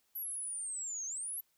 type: linear two-way sweep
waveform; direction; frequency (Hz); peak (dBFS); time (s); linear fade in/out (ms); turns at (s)
sine; down then up; 11800 to 6210 to 11800; -37; 0.15-1.41; 10; 1.06
effects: white hiss -75 dBFS RMS until 1.57 s